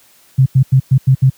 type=tone bursts at uneven times; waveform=sine; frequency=131.9 Hz; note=C3; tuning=14 cents sharp; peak=-5 dBFS; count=6; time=0.38-0.46 / 0.55-0.63 / 0.72-0.8 / 0.91-0.98 / 1.07-1.15 / 1.22-1.3 s; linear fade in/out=10 ms; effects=white hiss -49 dBFS RMS until 1.37 s + high-pass 60 Hz 12 dB/octave